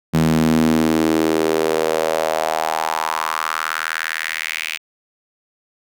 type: tone with high-pass filter sweep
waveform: sawtooth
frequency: 79.6 Hz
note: D#2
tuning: 40 cents sharp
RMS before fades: -19 dBFS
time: 0.13-4.78 s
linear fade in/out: 20 ms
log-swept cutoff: 180 to 2500 Hz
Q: 3.5
effects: none